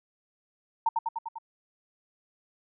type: tone with echo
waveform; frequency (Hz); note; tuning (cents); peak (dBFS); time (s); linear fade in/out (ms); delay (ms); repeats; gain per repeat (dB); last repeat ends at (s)
sine; 910; A#5; -42; -20; 0.86-0.89; 5; 99; 5; -3; 1.385
effects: none